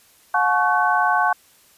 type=tone cluster; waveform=sine; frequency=721 / 861 / 1110 / 1515 Hz; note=F#5 / A5 / C#6 / F#6; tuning=-45 / -38 / +2 / +40 cents; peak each=-21 dBFS; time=0.34-1.33 s; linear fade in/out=5 ms; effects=white hiss -54 dBFS RMS until 1.77 s + resampled to 32000 Hz